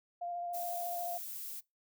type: tone with vibrato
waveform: sine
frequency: 698.5 Hz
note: F5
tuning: in tune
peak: -36 dBFS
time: 0.21-1.18 s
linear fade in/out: 10 ms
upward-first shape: square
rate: 14 Hz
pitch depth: 12 cents each way
type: noise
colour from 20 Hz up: violet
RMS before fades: -43 dBFS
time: 0.53-1.61 s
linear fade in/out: 20 ms
effects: noise-tail reverb RT60 0.2 s tail -23 dB re dry